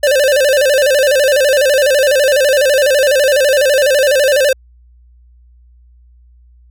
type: tone with vibrato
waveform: square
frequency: 554.4 Hz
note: C#5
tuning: in tune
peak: -9 dBFS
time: 0.03-4.53 s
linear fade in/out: 5 ms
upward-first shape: square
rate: 12 Hz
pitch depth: 100 cents each way
effects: added 60 Hz sine -42 dBFS peak until 6.7 s